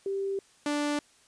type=tone pair in turn; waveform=sine / sawtooth; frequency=392 / 293.2 Hz; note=G4 / D4; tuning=0 / -3 cents; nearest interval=perfect fourth; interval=503 cents; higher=first; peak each=-28 / -23 dBFS; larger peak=second; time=0.06-0.39 / 0.66-0.99 s; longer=neither; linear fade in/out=2 ms; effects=white hiss -61 dBFS RMS until 1.27 s + resampled to 22050 Hz